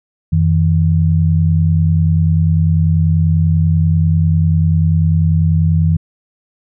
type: tone pair together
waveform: sine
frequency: 89.6 / 159.8 Hz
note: F2 / D#3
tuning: +45 / +47 cents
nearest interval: minor seventh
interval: 1002 cents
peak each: -12 dBFS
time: 0.32-5.97 s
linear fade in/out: 10 ms
effects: none